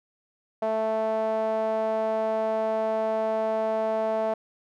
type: tone with band-pass filter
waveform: sawtooth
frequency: 220 Hz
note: A3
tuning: in tune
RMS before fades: -26 dBFS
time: 0.62-4.34 s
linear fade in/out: 5 ms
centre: 690 Hz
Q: 4.1
effects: none